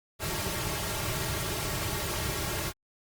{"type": "noise with comb filter", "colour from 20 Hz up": "pink", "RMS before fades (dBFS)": -32, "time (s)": [0.19, 2.73], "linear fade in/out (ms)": 50, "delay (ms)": 4, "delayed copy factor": -0.95, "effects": ["Opus 48 kbps"]}